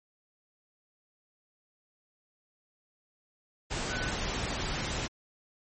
sine tone in noise, 1499 Hz, F#6, 22 cents sharp, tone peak -36 dBFS, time 3.89-4.12 s, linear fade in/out 20 ms, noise pink, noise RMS -33 dBFS, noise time 3.7-5.08 s, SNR -6 dB, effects MP3 32 kbps

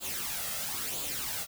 white noise with flanger, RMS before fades -35 dBFS, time 0-1.47 s, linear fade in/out 50 ms, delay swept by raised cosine 0.26 to 1.56 ms, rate 1 Hz, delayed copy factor +0.6, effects none

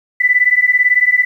sine beating tone pair, 1980 / 1998 Hz, B6 / B6, +4 / +20 cents, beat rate 18 Hz, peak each -12 dBFS, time 0.2-1.25 s, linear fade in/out 10 ms, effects 8-bit

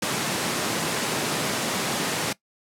pink high-pass noise, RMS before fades -26 dBFS, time 0.02-2.33 s, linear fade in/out 5 ms, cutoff 140 Hz, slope 24 dB/octave, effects noise-tail reverb RT60 0.1 s tail -20 dB re dry + low-pass 11000 Hz 12 dB/octave

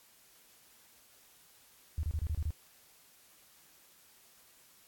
sine tone bursts, 77.78 Hz, D#2, in tune, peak -30 dBFS, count 7, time 1.98-2.506 s, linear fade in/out 0 ms, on 52 ms, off 27 ms, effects white hiss -62 dBFS RMS until 4.87 s + AAC 64 kbps

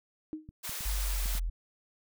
sine tone with exponential decay, 311.1 Hz, D#4, in tune, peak -31 dBFS, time 0.33-0.51 s, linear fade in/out 0 ms, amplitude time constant 37 ms
clicks, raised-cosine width 5 ms, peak -33 dBFS, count 5, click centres 0.49 / 0.694 / 0.808 / 1.257 / 1.352 s
white high-pass noise, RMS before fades -38 dBFS, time 0.63-1.4 s, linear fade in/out 20 ms, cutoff 500 Hz, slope 12 dB/octave
sine exponential sweep, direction down, 50.1 to 41.2 Hz, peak -29 dBFS, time 0.85-1.5 s, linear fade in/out 10 ms
effects none

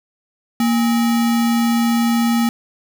sine tone with sample-and-hold, 233.1 Hz, A#3, in tune, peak -13 dBFS, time 0.6-2.49 s, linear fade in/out 2 ms, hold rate 1050 Hz, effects none

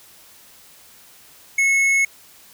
triangle tone with tanh clipping, 2189 Hz, C#7, 22 cents flat, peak -16 dBFS, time 1.58-2.05 s, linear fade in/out 5 ms, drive 14 dB, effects white hiss -48 dBFS RMS until 2.53 s

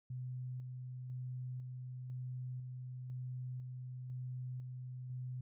sine tone with tremolo, 126.6 Hz, B2, 43 cents sharp, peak -40 dBFS, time 0.1-5.41 s, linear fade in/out 5 ms, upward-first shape square, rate 1 Hz, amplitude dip 30%, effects none

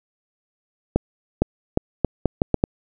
accelerating click train, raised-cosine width 2 ms, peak -3 dBFS, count 8, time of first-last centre 0.96-2.639 s, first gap 460 ms, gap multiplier 0.77, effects none

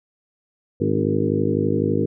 harmonic tone with a mistuned harmonic, 51.91 Hz, G#1, in tune, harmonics 2 / 3 / 4 / 5 / 6 / 7 / 8 / 9, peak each -26 / -26 / -26 / -26 / -26 / -26 / -26 / -26 dBFS, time 0.8-2.06 s, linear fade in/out 10 ms, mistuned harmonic 5, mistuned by +51 cents, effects none

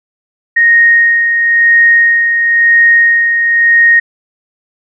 sine tone with tremolo, 1863 Hz, A#6, 2 cents flat, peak -3 dBFS, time 0.56-4 s, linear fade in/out 10 ms, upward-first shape sine, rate 0.98 Hz, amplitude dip 45%, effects none

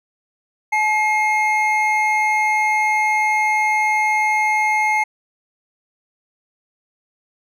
triangle tone pair together, 857 / 2137 Hz, A5 / C7, -46 / +36 cents, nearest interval octave + major third, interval 1582 cents, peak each -16 dBFS, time 0.72-5.04 s, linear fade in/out 10 ms, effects none

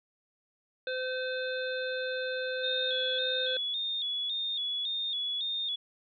harmonic tone, 513 Hz, C5, 34 cents flat, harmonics 1 / 3 / 5 / 7 / 8, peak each -33 / -36 / -45 / -41 / -46 dBFS, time 0.87-3.57 s, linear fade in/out 2 ms
sine tone with vibrato, 3520 Hz, A7, in tune, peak -30 dBFS, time 2.63-5.76 s, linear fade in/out 10 ms, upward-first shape square, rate 1.8 Hz, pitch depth 64 cents each way
effects none

